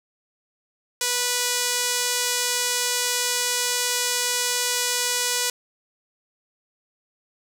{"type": "tone with band-pass filter", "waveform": "sawtooth", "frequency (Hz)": 490.8, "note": "B4", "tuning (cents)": -11, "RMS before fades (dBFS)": -24, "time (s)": [1.01, 5.5], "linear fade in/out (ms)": 2, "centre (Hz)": 7300, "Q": 0.91, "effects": []}